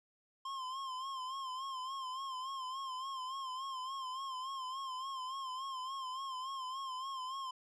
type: tone with vibrato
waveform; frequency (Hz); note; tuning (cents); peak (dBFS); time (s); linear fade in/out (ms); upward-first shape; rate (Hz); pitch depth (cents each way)
square; 1052; C6; +9; -40; 0.45-7.51; 5; sine; 3.5; 65
effects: low-pass 6000 Hz 12 dB/octave